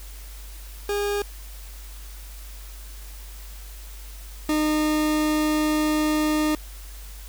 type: tone pair in turn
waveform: 40% pulse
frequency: 408.1 / 305.8 Hz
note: G#4 / D#4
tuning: -30 / -30 cents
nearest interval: perfect fourth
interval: 500 cents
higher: first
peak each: -22 / -19 dBFS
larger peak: second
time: 0.89-1.22 / 4.49-6.55 s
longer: second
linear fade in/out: 2 ms
effects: added 49 Hz sine -37 dBFS peak until 7.28 s + white hiss -46 dBFS RMS until 7.28 s